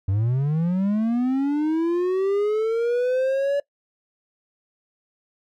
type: linear sweep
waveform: triangle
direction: up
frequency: 92.5 to 573 Hz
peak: -17 dBFS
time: 0.08-3.6 s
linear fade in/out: 5 ms
effects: noise-tail reverb RT60 0.1 s tail -21 dB re dry